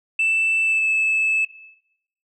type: tone with pitch glide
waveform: sine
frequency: 2650 to 2614 Hz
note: E7 to E7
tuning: +9 to -15 cents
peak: -15 dBFS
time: 0.19-1.45 s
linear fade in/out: 5 ms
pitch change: -24 cents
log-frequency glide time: 0.62-0.89 s
effects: noise-tail reverb RT60 0.8 s tail -17 dB re dry + tanh soft clip ceiling -14 dBFS